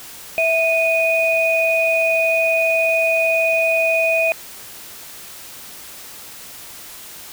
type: tone pair together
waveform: sine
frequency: 656.3 / 2478 Hz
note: E5 / D#7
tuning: -8 / -8 cents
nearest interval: octave + major seventh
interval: 2300 cents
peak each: -17 dBFS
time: 0.38-4.32 s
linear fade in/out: 0 ms
effects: white hiss -37 dBFS RMS until 7.32 s